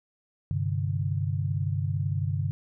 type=chord; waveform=sine; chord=G suspended fourth; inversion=none; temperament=equal with one note detuned; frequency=98 / 130.81 / 148.8 Hz; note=G2 / C3 / D3; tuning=0 / 0 / +23 cents; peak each=-28 / -31 / -30 dBFS; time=0.51-2.51 s; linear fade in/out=0 ms; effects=none